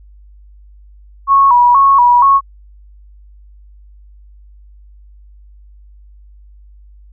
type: tone with vibrato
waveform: sine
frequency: 1033 Hz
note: C6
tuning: 22 cents flat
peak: -5 dBFS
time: 1.27-2.41 s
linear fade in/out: 50 ms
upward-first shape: square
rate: 2.1 Hz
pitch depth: 110 cents each way
effects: added 50 Hz sine -38 dBFS peak until 7.12 s